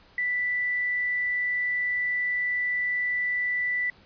sine tone with quantisation, 1975.5 Hz, B6, in tune, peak -24 dBFS, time 0.18-3.9 s, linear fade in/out 2 ms, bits 9, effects pink hiss -56 dBFS RMS until 4.05 s + resampled to 11025 Hz

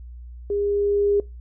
sine tone with level ramp, 406.3 Hz, G#4, 38 cents flat, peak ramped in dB -21 to -16 dBFS, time 0.5-1.2 s, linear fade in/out 2 ms, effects noise-tail reverb RT60 0.2 s tail -21 dB re dry + added 60 Hz sine -36 dBFS peak until 1.4 s

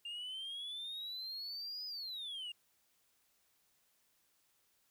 sine exponential two-way sweep, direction up then down, 2794 to 5030 to 2794 Hz, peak -39 dBFS, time 0.05-2.52 s, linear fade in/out 5 ms, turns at 1.86 s, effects tanh soft clip ceiling -40 dBFS + white hiss -75 dBFS RMS until 4.9 s

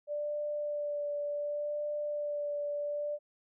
sine tone with vibrato, 587.3 Hz, D5, in tune, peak -32 dBFS, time 0.07-3.19 s, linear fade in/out 50 ms, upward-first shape sine, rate 0.68 Hz, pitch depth 15 cents each way, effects none

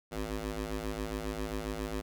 15% pulse ring-modulated tone, 105.8 Hz, G#2, 33 cents sharp, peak -25 dBFS, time 0.11-2.02 s, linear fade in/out 20 ms, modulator 155 Hz, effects none

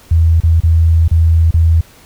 sine tone with dropouts, 82 Hz, E2, 9 cents flat, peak -6 dBFS, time 0.11-1.81 s, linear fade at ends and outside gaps 5 ms, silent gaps 0.403-0.435 / 0.603-0.635 / 1.08-1.112 / 1.509-1.54 s, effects pink hiss -43 dBFS RMS until 2.05 s

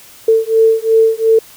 sine beating tone pair, 445.7 / 448.5 Hz, A4 / A4, +22 / +33 cents, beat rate 2.8 Hz, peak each -11 dBFS, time 0.28-1.39 s, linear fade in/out 5 ms, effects white hiss -40 dBFS RMS until 1.56 s

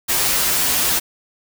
white noise with comb filter, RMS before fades -18 dBFS, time 0.08-1 s, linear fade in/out 20 ms, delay 9.7 ms, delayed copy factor -0.8, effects none

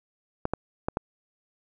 clicks, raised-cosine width 1 ms, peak -12 dBFS, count 4, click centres 0.454 / 0.536 / 0.885 / 0.971 s, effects none

